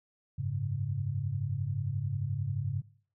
sine chord, F# suspended second, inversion none, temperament equal, 92.5 / 103.83 / 138.59 Hz, F#2 / G#2 / C#3, 0 / 0 / 0 cents, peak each -39 / -34 / -33 dBFS, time 0.38-2.82 s, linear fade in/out 10 ms, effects noise-tail reverb RT60 0.5 s tail -19 dB re dry

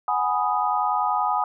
sine chord, G# minor seventh, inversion third, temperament equal, 740 / 830.6 / 987.8 / 1244.5 Hz, F#5 / G#5 / B5 / D#6, 0 / 0 / 0 / 0 cents, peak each -27 / -24 / -27 / -25 dBFS, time 0.08-1.44 s, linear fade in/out 2 ms, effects none

